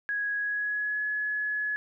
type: tone with pitch glide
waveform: sine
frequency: 1661.2 to 1697.1 Hz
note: G#6 to G#6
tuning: 0 to +37 cents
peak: -27 dBFS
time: 0.09-1.76 s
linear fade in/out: 0 ms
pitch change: +37 cents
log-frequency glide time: 0.36-1.02 s
effects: none